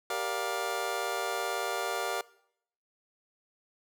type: chord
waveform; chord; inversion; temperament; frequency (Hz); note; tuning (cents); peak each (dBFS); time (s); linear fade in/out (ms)
25% pulse; G minor seventh; none; just; 392 / 470.4 / 588 / 705.6; G4 / Bb4 / D5 / F5; 0 / +16 / +2 / +18; -34 / -33 / -34 / -32; 0.1-2.21; 2
effects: noise-tail reverb RT60 0.7 s tail -21 dB re dry